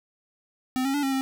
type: tone with pitch steps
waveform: square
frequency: 257.3 / 271.9 / 288.6 / 269.8 / 266.3 Hz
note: C4 / C#4 / D4 / C#4 / C4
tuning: -29 / -33 / -30 / -47 / +31 cents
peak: -24 dBFS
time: 0.76-1.21 s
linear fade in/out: 0 ms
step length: 90 ms
effects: none